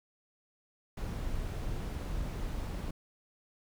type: noise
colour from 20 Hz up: brown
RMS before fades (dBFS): -36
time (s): 0.97-2.91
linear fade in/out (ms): 5
effects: none